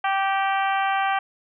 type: harmonic tone with a mistuned harmonic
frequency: 390 Hz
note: G4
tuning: 9 cents flat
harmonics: 2 / 3 / 4 / 5 / 6 / 7 / 8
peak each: -22 / -27 / -28 / -33 / -33 / -36 / -37 dBFS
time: 0.04-1.19 s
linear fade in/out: 5 ms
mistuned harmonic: 5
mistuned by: -18 cents
effects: none